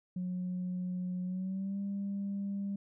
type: tone with pitch glide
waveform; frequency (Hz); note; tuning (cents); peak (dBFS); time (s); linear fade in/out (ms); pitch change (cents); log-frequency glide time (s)
sine; 181.4 to 198.96; F#3 to G3; -34 to +26; -32; 0.16-2.76; 5; +160; 1.24-1.79
effects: tanh soft clip ceiling -30 dBFS